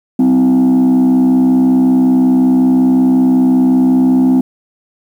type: tone with frequency modulation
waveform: sine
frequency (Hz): 257.5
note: C4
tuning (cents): -28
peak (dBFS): -4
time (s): 0.19-4.41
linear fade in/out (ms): 5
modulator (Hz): 65.4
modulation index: 0.59
effects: tanh soft clip ceiling -6 dBFS + 7-bit